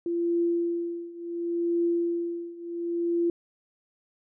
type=tone with tremolo; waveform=sine; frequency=341.9 Hz; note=F4; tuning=37 cents flat; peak=-21 dBFS; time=0.06-3.3 s; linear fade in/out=2 ms; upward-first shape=triangle; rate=0.7 Hz; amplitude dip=90%; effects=none